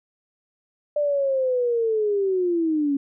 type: linear sweep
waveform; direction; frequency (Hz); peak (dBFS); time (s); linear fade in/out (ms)
sine; down; 595 to 274.6; -19; 0.96-2.97; 5
effects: none